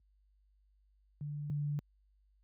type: tone pair in turn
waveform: sine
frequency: 146.83 / 146.16 Hz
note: D3 / D3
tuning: 0 / -8 cents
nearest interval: unison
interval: 8 cents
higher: first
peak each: -37 / -32 dBFS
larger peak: second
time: 1.21-1.5 / 1.5-1.79 s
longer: neither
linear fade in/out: 0 ms
effects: added 50 Hz sine -58 dBFS peak until 2.43 s + high-pass 80 Hz 12 dB/octave